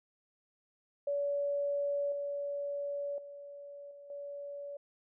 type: tone with level steps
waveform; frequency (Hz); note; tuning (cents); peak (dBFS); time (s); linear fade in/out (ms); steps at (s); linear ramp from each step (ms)
sine; 570; C#5; +48; -30 / -34 / -45 / -49 / -40; 1.07-4.77; 5; 2.12 / 3.18 / 3.91 / 4.1; 2
effects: none